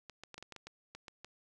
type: clicks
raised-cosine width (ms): 0.2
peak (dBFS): -30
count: 11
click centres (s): 0.097 / 0.236 / 0.343 / 0.38 / 0.426 / 0.523 / 0.563 / 0.67 / 0.95 / 1.082 / 1.246
effects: none